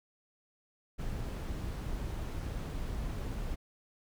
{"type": "noise", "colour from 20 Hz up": "brown", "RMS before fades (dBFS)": -37, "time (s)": [0.98, 3.56], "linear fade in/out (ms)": 20, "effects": []}